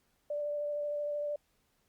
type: tone with vibrato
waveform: sine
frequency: 587.3 Hz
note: D5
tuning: in tune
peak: -32 dBFS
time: 0.3-1.36 s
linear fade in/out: 5 ms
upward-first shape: sine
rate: 13 Hz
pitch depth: 12 cents each way
effects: pink hiss -74 dBFS RMS until 1.88 s + Opus 48 kbps